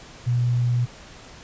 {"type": "tone", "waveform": "sine", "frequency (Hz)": 121.5, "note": "B2", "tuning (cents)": -28, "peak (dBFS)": -18, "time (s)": [0.26, 0.86], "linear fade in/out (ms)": 20, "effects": ["pink hiss -44 dBFS RMS until 1.43 s", "resampled to 16000 Hz"]}